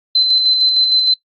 sine tone with tremolo, 4061 Hz, B7, 48 cents sharp, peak -9 dBFS, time 0.15-1.14 s, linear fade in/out 5 ms, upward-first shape square, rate 6.5 Hz, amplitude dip 35%, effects noise-tail reverb RT60 0.1 s tail -21 dB re dry + Opus 48 kbps

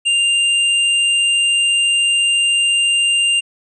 square tone, 2794 Hz, F7, in tune, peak -13 dBFS, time 0.05-3.41 s, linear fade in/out 20 ms, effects resampled to 24000 Hz

